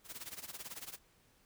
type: noise with tremolo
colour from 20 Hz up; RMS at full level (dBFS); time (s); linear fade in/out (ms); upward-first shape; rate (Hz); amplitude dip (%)
white; -44; 0.04-0.99; 50; sine; 18; 85
effects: pink hiss -69 dBFS RMS until 1.45 s